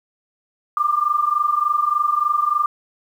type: tone pair together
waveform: sine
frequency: 1178.6 / 1202 Hz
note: D6 / D6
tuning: +6 / +40 cents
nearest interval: unison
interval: 34 cents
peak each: -20 / -18 dBFS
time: 0.77-2.66 s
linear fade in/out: 2 ms
effects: 8-bit